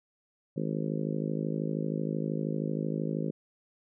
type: harmonic tone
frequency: 52.9 Hz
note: G#1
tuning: 33 cents sharp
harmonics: 3 / 4 / 5 / 6 / 7 / 8 / 9 / 10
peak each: -33 / -35 / -37 / -39 / -40 / -41 / -42 / -43 dBFS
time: 0.56-3.31 s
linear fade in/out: 10 ms
effects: none